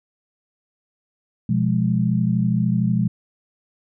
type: chord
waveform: sine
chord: F diminished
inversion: second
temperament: equal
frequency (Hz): 123.47 / 174.61 / 207.7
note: Cb3 / F3 / Ab3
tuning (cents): 0 / 0 / 0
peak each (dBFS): -21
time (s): 1.49-3.08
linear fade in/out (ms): 5
effects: none